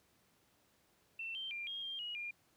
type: tone with pitch steps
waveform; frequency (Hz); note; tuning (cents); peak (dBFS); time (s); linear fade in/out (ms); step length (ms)
sine; 2687 / 3135 / 2387 / 3246 / 3193 / 2898 / 2407; E7 / G7 / D7 / G#7 / G7 / F#7 / D7; +33 / -1 / +28 / -40 / +31 / -37 / +42; -40; 1.19-2.31; 5; 160
effects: pink hiss -72 dBFS RMS until 2.56 s + high-pass 80 Hz 12 dB/octave